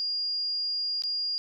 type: tone with dropouts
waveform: sine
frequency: 4829 Hz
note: D8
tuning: 47 cents sharp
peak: -27 dBFS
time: 0-1.38 s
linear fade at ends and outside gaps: 0 ms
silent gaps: 1.021-1.037 s
effects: none